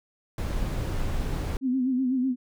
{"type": "noise", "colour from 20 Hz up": "brown", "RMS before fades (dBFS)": -28, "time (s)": [0.38, 1.57], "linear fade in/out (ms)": 2}
{"type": "tone with vibrato", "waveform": "sine", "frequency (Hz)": 257.2, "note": "C4", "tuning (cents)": -30, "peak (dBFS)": -22, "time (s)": [1.61, 2.36], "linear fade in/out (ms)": 50, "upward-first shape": "sine", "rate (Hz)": 8, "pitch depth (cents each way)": 70}
{"effects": []}